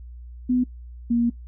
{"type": "tone pair in turn", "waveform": "sine", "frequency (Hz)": [250, 236], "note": ["B3", "A#3"], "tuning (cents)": [21, 22], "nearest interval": "minor second", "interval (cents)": 99, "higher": "first", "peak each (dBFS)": -17, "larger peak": "neither", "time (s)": [[0.49, 0.64], [1.1, 1.3]], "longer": "second", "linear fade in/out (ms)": 10, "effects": ["noise-tail reverb RT60 0.1 s tail -18 dB re dry", "added 60 Hz sine -37 dBFS peak until 1.47 s"]}